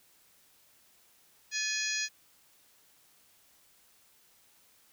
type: harmonic tone with a mistuned harmonic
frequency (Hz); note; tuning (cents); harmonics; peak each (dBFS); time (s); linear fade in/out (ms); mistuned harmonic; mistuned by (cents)
830.6; G#5; 0; 2 / 3 / 4 / 5 / 6 / 7 / 8; -36 / -37 / -42 / -39 / -38 / -40 / -37; 1.51-2.09; 50; 2; +72
effects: white hiss -64 dBFS RMS until 4.92 s